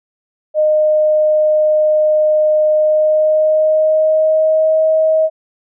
sine tone with pitch glide, 614 to 632.7 Hz, D#5 to D#5, -23 to +29 cents, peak -9 dBFS, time 0.54-5.3 s, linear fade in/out 50 ms, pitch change +52 cents, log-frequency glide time 2.71-4.85 s, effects none

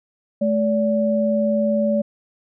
sine tone pair together, 215.7 / 575.8 Hz, A3 / D5, -34 / -34 cents, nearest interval octave + perfect fourth, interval 1700 cents, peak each -19 dBFS, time 0.41-2.02 s, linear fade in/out 10 ms, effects none

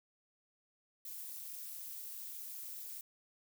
violet noise with amplitude modulation, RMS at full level -42 dBFS, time 1.05-3.01 s, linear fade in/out 2 ms, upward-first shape sine, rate 255 Hz, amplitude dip 100%, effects none

